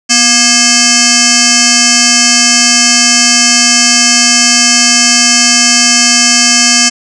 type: tone with frequency modulation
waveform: sine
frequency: 243.4 Hz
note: B3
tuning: 25 cents flat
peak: -4 dBFS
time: 0.09-6.9 s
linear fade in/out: 20 ms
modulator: 949 Hz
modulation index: 7.5
effects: none